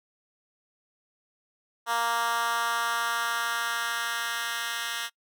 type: tone with high-pass filter sweep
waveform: 10% pulse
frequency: 233.1 Hz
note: A#3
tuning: in tune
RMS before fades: -29 dBFS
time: 1.86-5.1 s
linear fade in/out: 50 ms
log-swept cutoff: 940 to 2100 Hz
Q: 1.7
effects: noise-tail reverb RT60 0.1 s tail -24 dB re dry